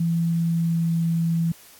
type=tone with pitch glide; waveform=sine; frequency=167.3 to 166.14 Hz; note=E3 to E3; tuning=+26 to +14 cents; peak=-19 dBFS; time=0-1.52 s; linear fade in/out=5 ms; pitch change=-12 cents; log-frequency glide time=0.32-0.94 s; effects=white hiss -49 dBFS RMS until 1.79 s + AAC 64 kbps